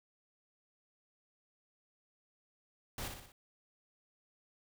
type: noise with echo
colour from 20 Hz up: pink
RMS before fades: -41 dBFS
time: 2.98-3.08 s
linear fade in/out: 2 ms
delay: 60 ms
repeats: 4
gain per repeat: -5 dB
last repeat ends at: 3.32 s
effects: none